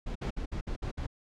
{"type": "noise bursts", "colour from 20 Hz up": "brown", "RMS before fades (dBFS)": -34, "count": 7, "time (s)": [0.06, 1.067], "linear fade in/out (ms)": 10, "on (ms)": 95, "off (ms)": 57, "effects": ["low-pass 6000 Hz 12 dB/octave"]}